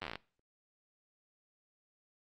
slowing click train, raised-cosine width 0.3 ms, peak -23 dBFS, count 10, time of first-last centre 0.02-0.156 s, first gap 10 ms, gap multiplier 1.1, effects noise-tail reverb RT60 0.4 s tail -21 dB re dry + Opus 32 kbps

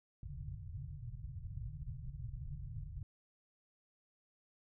white low-pass noise, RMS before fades -45 dBFS, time 0.23-3.03 s, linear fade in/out 2 ms, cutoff 150 Hz, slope 96 dB/octave, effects none

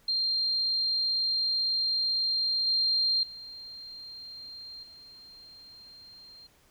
sine tone with level steps, 4186 Hz, C8, in tune, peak -25 / -23 / -41 / -48 dBFS, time 0.08-6.47 s, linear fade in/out 5 ms, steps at 2.67 / 3.23 / 4.83 s, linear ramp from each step 2 ms, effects pink hiss -63 dBFS RMS until 6.7 s

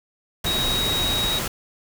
sine tone in noise, 3803 Hz, A#7, 34 cents sharp, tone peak -22 dBFS, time 0.46-1.39 s, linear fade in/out 5 ms, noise pink, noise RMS -26 dBFS, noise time 0.44-1.48 s, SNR +1 dB, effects none

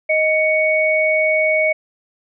sine tone pair together, 625 / 2230 Hz, D#5 / C#7, +8 / +10 cents, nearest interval octave + minor seventh, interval 2202 cents, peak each -16 dBFS, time 0.09-1.73 s, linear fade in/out 10 ms, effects none

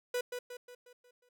45% pulse tone with echo, 492.5 Hz, B4, 5 cents flat, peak -31 dBFS, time 0.14-0.21 s, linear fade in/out 5 ms, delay 180 ms, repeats 6, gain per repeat -6 dB, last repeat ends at 1.29 s, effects none

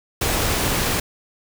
pink noise, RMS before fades -21 dBFS, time 0.21-1 s, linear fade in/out 5 ms, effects none

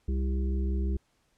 harmonic tone, 65.8 Hz, C2, 10 cents sharp, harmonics 1 / 3 / 5 / 6, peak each -26 / -36 / -40 / -42 dBFS, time 0.08-0.97 s, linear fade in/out 5 ms, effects pink hiss -71 dBFS RMS until 1.37 s + low-pass 10000 Hz 12 dB/octave

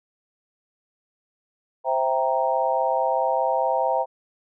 sine chord, C dominant seventh, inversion none, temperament equal, 523.3 / 659.3 / 784 / 932.3 Hz, C5 / E5 / G5 / Bb5, 0 / 0 / 0 / 0 cents, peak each -25 dBFS, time 1.84-4.06 s, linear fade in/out 50 ms, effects none

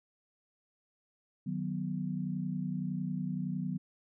sine chord, B major, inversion first, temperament just, 154.34 / 185.21 / 246.9 Hz, D#3 / F#3 / B3, -14 / +2 / 0 cents, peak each -37 / -35 / -39 dBFS, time 1.46-3.78 s, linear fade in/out 10 ms, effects none

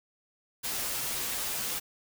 white noise with comb filter, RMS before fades -33 dBFS, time 0.63-1.8 s, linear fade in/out 20 ms, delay 11 ms, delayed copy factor -0.65, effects none

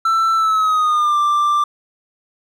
triangle tone with pitch glide, 1333 to 1180.7 Hz, E6 to D6, +19 to +9 cents, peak -11 dBFS, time 0.05-1.64 s, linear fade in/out 5 ms, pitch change -210 cents, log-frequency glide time 0.35-1.18 s, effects none

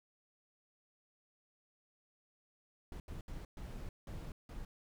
brown noise bursts at uneven times, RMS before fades -45 dBFS, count 6, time 2.92-3 / 3.08-3.21 / 3.28-3.45 / 3.57-3.89 / 4.07-4.32 / 4.49-4.65 s, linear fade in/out 2 ms, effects none

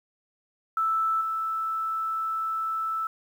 sine tone with level steps, 1318 Hz, E6, 1 cent flat, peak -22 / -26 dBFS, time 0.77-3.07 s, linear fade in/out 2 ms, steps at 1.21 s, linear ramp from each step 2 ms, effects 9-bit

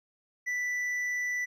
triangle tone with hard clipping, 1976 Hz, B6, in tune, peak -30 dBFS, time 0.46-1.46 s, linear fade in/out 20 ms, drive 7 dB, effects none

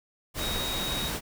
sine tone in noise, 3776 Hz, A#7, 22 cents sharp, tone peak -32 dBFS, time 0.38-1.12 s, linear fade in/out 50 ms, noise pink, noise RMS -32 dBFS, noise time 0.34-1.21 s, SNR -3 dB, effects none

